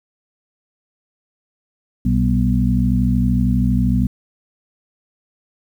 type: harmonic tone with a mistuned harmonic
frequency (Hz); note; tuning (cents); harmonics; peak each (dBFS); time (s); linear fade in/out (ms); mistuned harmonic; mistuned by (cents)
60.9; B1; -24; 1 / 2 / 3 / 4; -19 / -19 / -19 / -19; 2.05-4.07; 5; 3; +75
effects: 8-bit